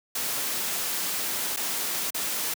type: noise with dropouts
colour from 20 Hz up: white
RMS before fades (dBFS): -29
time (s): 0.15-2.54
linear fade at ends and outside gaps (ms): 5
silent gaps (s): 1.563-1.57 / 2.105-2.144
effects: high-pass 150 Hz 12 dB/octave